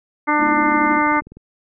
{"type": "harmonic tone", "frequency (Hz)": 298.5, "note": "D4", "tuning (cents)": 28, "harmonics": [1, 2, 3, 4, 5, 6, 7], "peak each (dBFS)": [-20, -27, -19, -20, -24, -30, -22], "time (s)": [0.27, 1.21], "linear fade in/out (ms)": 20}
{"type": "chord", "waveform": "sine", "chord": "E major seventh", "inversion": "first", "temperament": "equal with one note detuned", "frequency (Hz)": [212.8, 246.9, 311.1, 329.6], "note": ["G#3", "B3", "D#4", "E4"], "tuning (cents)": [42, 0, 0, 0], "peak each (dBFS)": -28, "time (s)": [0.37, 1.02], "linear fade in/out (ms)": 50}
{"type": "click train", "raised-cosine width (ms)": 3, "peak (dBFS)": -27, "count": 20, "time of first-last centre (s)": [0.42, 1.37], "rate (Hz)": 20}
{"effects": []}